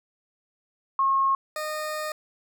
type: tone pair in turn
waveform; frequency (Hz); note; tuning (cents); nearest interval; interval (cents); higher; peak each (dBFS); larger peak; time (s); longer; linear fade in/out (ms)
sine / 20% pulse; 1083 / 614; C#6 / D#5; -41 / -23; minor seventh; 982; first; -19 / -24; first; 0.99-1.35 / 1.56-2.12; second; 2
effects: none